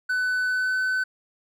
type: tone with pitch glide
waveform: triangle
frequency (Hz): 1500 to 1513.9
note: F#6 to F#6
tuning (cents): +23 to +39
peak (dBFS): -20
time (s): 0.09-1.04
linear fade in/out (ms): 10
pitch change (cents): +16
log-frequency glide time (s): 0.41-0.77
effects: none